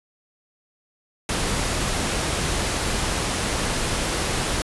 pink noise, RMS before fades -24 dBFS, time 1.29-4.62 s, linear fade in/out 2 ms, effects resampled to 24000 Hz

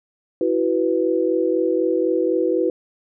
sine chord, E suspended second, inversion none, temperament equal with one note detuned, 329.6 / 373.6 / 493.9 Hz, E4 / F#4 / B4, 0 / +17 / 0 cents, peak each -21 dBFS, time 0.41-2.7 s, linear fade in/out 2 ms, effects none

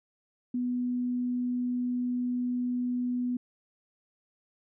sine tone, 246.9 Hz, B3, in tune, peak -27 dBFS, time 0.54-3.37 s, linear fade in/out 5 ms, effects none

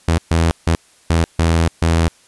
sawtooth tone bursts at uneven times, 82.7 Hz, E2, 6 cents sharp, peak -8 dBFS, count 6, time 0.08-0.18 / 0.31-0.51 / 0.67-0.75 / 1.1-1.24 / 1.39-1.68 / 1.82-2.08 s, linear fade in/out 0 ms, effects white hiss -51 dBFS RMS until 2.27 s + resampled to 24000 Hz

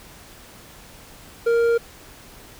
sine tone with hard clipping, 466.2 Hz, A#4, in tune, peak -17 dBFS, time 1.46-1.78 s, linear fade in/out 10 ms, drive 6 dB, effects pink hiss -45 dBFS RMS until 2.59 s

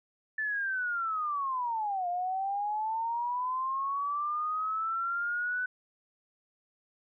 sine linear two-way sweep, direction down then up, 1760 to 698.5 to 1502 Hz, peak -29 dBFS, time 0.38-5.66 s, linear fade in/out 5 ms, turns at 2.08 s, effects none

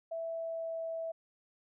sine tone with pitch glide, 659.3 to 655.5 Hz, E5 to E5, 0 to -10 cents, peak -35 dBFS, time 0.11-1.12 s, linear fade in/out 10 ms, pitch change -10 cents, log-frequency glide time 0.33-0.81 s, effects none

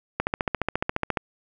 click train, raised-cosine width 0.5 ms, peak -8 dBFS, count 15, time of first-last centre 0.2-1.172 s, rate 14.4 Hz, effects none

